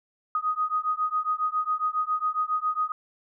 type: beating tone pair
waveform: sine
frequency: 1244.5 / 1251.8 Hz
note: D#6 / D#6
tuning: 0 / +10 cents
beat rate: 7.3 Hz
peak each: -27 dBFS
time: 0.35-2.92 s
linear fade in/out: 2 ms
effects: none